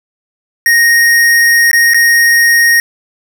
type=tone with dropouts; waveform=square; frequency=1864.7 Hz; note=A#6; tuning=in tune; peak=-6 dBFS; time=0.66-2.8 s; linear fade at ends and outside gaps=1 ms; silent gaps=1.714-1.731 / 1.936-1.944 s; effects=none